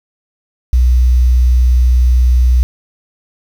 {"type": "tone with quantisation", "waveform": "sine", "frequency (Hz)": 61.74, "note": "B1", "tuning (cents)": 0, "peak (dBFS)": -6, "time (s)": [0.73, 2.63], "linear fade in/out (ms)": 0, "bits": 6, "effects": []}